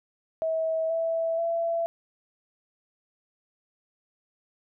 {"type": "tone with pitch steps", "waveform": "sine", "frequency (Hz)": [645, 657.8, 670.8], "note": ["E5", "E5", "E5"], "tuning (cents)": [-38, -4, 30], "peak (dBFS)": -24, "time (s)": [0.42, 1.86], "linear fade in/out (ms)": 0, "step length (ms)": 480, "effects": []}